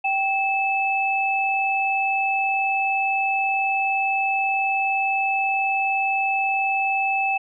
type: tone pair together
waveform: sine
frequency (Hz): 780 / 2619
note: G5 / E7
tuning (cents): -9 / -12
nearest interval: octave + major sixth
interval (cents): 2097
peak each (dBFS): -22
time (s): 0.04-7.38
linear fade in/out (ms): 10
effects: none